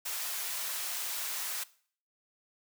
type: high-pass noise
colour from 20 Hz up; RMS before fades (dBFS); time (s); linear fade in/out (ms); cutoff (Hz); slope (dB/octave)
white; -36; 0.05-1.64; 10; 740; 12
effects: noise-tail reverb RT60 0.5 s tail -19 dB re dry